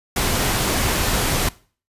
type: noise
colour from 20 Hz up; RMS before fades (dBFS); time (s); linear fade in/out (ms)
pink; -20; 0.16-1.49; 5
effects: noise-tail reverb RT60 0.4 s tail -20 dB re dry + resampled to 32000 Hz